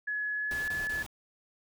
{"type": "tone with pitch glide", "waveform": "sine", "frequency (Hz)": [1695, 1718.7], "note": ["G#6", "A6"], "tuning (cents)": [35, -41], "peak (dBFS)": -30, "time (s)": [0.07, 1.03], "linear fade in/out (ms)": 10, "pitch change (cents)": 24, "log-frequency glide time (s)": [0.35, 0.71]}
{"type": "noise bursts", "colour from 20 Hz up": "pink", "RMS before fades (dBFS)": -43, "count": 3, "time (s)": [0.51, 1.064], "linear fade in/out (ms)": 0, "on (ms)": 170, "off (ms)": 22}
{"effects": []}